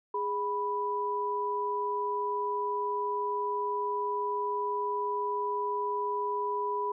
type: tone pair together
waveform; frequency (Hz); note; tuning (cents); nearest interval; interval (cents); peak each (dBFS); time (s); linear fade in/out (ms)
sine; 412.9 / 987; G#4 / B5; -10 / -1; octave + minor third; 1509; -33 / -30; 0.14-6.92; 5
effects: none